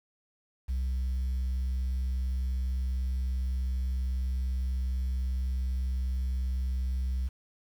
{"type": "tone", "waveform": "sine", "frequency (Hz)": 64.1, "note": "C2", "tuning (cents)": -35, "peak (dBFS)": -25, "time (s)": [0.68, 7.29], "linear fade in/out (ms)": 20, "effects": ["tanh soft clip ceiling -26 dBFS", "9-bit"]}